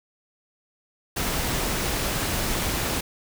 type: noise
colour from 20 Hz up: pink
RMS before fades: -26 dBFS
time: 1.16-3.01 s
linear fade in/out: 10 ms
effects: none